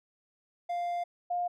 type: tone pair in turn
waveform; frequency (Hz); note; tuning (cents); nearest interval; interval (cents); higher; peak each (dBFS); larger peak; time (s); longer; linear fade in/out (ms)
triangle / sine; 698.5 / 707.4; F5 / F5; 0 / +22; unison; 22; second; -28; neither; 0.69-1.04 / 1.3-1.48; first; 10
effects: none